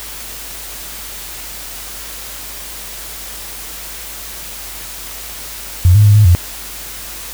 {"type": "tone with pitch steps", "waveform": "sine", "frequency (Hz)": [90.1, 104.8, 103.6, 106, 87.6], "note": ["F#2", "G#2", "G#2", "G#2", "F2"], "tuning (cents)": [-45, 16, -4, 36, 6], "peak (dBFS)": -4, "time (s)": [5.85, 6.35], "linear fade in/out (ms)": 0, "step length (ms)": 100, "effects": ["added 50 Hz sine -37 dBFS peak until 7.33 s", "white hiss -29 dBFS RMS until 7.33 s"]}